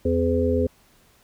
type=harmonic tone with a mistuned harmonic; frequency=84.6 Hz; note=E2; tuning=45 cents sharp; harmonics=1 / 3 / 5 / 6; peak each=-24 / -24 / -24 / -24 dBFS; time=0.05-0.67 s; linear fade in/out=5 ms; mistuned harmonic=5; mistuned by=-17 cents; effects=pink hiss -58 dBFS RMS until 1.23 s